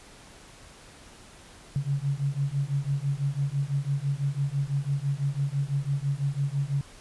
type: beating tone pair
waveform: sine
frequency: 137.2 / 143.2 Hz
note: C#3 / D3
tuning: -17 / -43 cents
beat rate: 6 Hz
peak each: -28 dBFS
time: 1.76-6.81 s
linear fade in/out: 0 ms
effects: pink hiss -50 dBFS RMS until 7 s + resampled to 24000 Hz